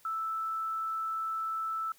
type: tone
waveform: sine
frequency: 1318.5 Hz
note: E6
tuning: in tune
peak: -31 dBFS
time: 0.05-1.92 s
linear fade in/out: 2 ms
effects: white hiss -62 dBFS RMS until 1.98 s